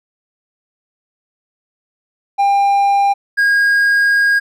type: tone pair in turn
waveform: triangle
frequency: 799 / 1631.6 Hz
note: G5 / G#6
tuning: +33 / -31 cents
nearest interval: octave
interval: 1236 cents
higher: second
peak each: -8 dBFS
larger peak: neither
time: 2.38-3.14 / 3.37-4.4 s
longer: second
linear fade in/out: 20 ms
effects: none